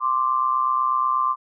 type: tone pair together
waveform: sine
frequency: 1046.5 / 1174.7 Hz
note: C6 / D6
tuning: 0 / 0 cents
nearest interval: major second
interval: 200 cents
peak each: -21 dBFS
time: 0-1.36 s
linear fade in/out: 50 ms
effects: none